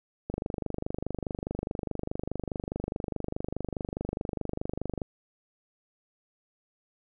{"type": "click train", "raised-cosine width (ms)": 2, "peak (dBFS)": -18, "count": 118, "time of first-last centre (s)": [0.3, 5.018], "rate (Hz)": 24.8, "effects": []}